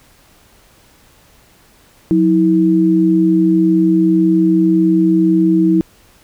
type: tone pair together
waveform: sine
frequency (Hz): 181.39 / 323.2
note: F#3 / E4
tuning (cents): -34 / -34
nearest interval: minor seventh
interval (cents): 1000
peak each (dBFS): -14 / -10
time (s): 2.11-5.81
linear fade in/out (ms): 0
effects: pink hiss -49 dBFS RMS until 6.23 s